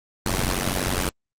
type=noise with amplitude modulation; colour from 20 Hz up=pink; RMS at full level=-19 dBFS; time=0.26-1.09 s; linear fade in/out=2 ms; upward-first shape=sine; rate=92 Hz; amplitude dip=100%; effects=low-pass 12000 Hz 12 dB/octave + Opus 24 kbps